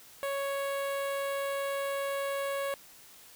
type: tone with notch filter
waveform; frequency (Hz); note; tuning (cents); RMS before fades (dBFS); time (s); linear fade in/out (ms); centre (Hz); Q
sawtooth; 555; C#5; +2; -33; 0.23-2.74; 0; 5600; 0.94
effects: white hiss -54 dBFS RMS until 3.35 s